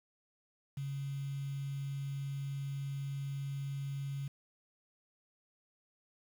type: tone with quantisation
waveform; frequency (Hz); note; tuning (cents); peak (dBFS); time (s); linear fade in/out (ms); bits
sine; 138.59; C#3; 0; -36; 0.77-4.28; 5; 9
effects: none